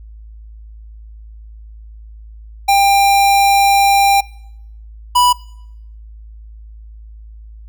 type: tone pair in turn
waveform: square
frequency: 795 / 984.3 Hz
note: G5 / B5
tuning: +24 / -6 cents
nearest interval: major third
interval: 370 cents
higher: second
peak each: -9 dBFS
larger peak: neither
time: 2.68-4.21 / 5.15-5.33 s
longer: first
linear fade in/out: 10 ms
effects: noise-tail reverb RT60 0.8 s tail -24 dB re dry + added 54 Hz sine -33 dBFS peak until 7.68 s